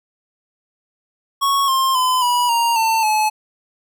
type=tone with pitch steps; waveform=square; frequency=1106 / 1060.3 / 1016.6 / 974.6 / 934.3 / 895.8 / 858.8 Hz; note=C#6 / C6 / B5 / B5 / A#5 / A5 / A5; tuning=-4 / +23 / +50 / -23 / +4 / +31 / -42 cents; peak=-15 dBFS; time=1.41-3.3 s; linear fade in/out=20 ms; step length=270 ms; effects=none